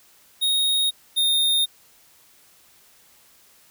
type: tone pair in turn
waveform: square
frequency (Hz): 3736 / 3676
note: A#7 / A#7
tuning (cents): +3 / -25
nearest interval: unison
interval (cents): 28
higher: first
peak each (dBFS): -19 / -18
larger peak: second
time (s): 0.41-0.91 / 1.16-1.66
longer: neither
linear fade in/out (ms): 20
effects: white hiss -55 dBFS RMS until 3.7 s